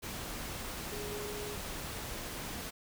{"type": "tone in noise", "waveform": "sine", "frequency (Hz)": 415.3, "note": "G#4", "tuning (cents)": 0, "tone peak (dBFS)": -41, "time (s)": [0.91, 1.56], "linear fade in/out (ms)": 20, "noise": "pink", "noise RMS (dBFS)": -41, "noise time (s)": [0.02, 2.71], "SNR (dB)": -3, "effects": []}